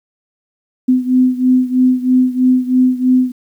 sine beating tone pair, 253.5 / 256.6 Hz, B3 / C4, +45 / -34 cents, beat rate 3.1 Hz, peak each -11 / -14 dBFS, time 0.88-3.32 s, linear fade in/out 10 ms, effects 8-bit

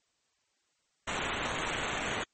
violet noise with sample-and-hold, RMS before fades -34 dBFS, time 1.07-2.24 s, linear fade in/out 10 ms, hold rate 4900 Hz, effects white hiss -75 dBFS RMS until 2.33 s + MP3 32 kbps

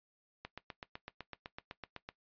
click train, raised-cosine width 0.3 ms, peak -27 dBFS, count 14, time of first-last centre 0.45-2.089 s, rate 7.93 Hz, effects noise-tail reverb RT60 0.1 s tail -17 dB re dry + resampled to 11025 Hz

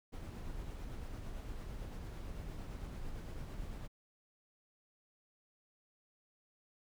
brown noise with tremolo, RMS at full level -43 dBFS, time 0.12-3.88 s, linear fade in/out 20 ms, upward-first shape sine, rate 8.9 Hz, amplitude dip 25%, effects none

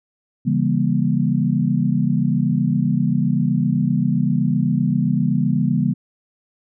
sine chord, C# diminished seventh, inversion none, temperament just, 138.59 / 166.31 / 199.57 / 239.5 Hz, C#3 / E3 / G3 / Bb3, 0 / +16 / +31 / +47 cents, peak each -21 dBFS, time 0.45-5.94 s, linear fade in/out 20 ms, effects none

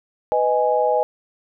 sine chord, G# minor, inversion first, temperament just, 498.4 / 623 / 830.6 Hz, B4 / D#5 / G#5, +16 / +2 / 0 cents, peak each -20 dBFS, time 0.32-1.03 s, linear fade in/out 0 ms, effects none

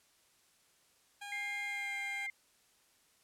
15% pulse tone with pitch glide, 812 to 799 Hz, G#5 to G5, -39 to +33 cents, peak -37 dBFS, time 1.21-2.27 s, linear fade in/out 10 ms, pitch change -28 cents, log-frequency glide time 1.66-1.95 s
sine tone, 2107 Hz, C7, 12 cents sharp, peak -37 dBFS, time 1.32-2.3 s, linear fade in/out 2 ms
effects white hiss -69 dBFS RMS until 3.23 s + low-pass 11000 Hz 12 dB/octave

